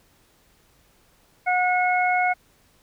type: harmonic tone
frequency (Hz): 727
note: F#5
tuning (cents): -31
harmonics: 1 / 2 / 3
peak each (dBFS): -20 / -27 / -24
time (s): 1.46-2.34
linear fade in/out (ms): 20
effects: pink hiss -60 dBFS RMS until 2.82 s